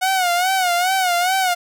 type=tone with vibrato; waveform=sawtooth; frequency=731 Hz; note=F#5; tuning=21 cents flat; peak=-12 dBFS; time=0.01-1.55 s; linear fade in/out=20 ms; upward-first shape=sine; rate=2.4 Hz; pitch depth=91 cents each way; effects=none